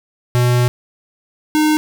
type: tone pair in turn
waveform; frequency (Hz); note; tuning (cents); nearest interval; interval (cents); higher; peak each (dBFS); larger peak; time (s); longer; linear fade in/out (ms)
square; 122.7 / 306.5; B2 / D#4; -11 / -26; octave + major third; 1585; second; -12; neither; 0.35-0.68 / 1.55-1.77; first; 0
effects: none